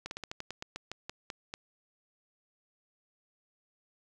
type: slowing click train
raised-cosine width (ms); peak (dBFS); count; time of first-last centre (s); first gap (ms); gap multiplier
0.2; -21; 13; 0.06-1.539; 51; 1.15
effects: none